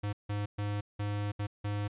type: tone bursts at uneven times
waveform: square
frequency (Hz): 102.9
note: G#2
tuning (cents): -16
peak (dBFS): -32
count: 6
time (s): 0.03-0.13 / 0.29-0.46 / 0.58-0.81 / 0.99-1.32 / 1.39-1.47 / 1.64-1.88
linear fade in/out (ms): 10
effects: resampled to 8000 Hz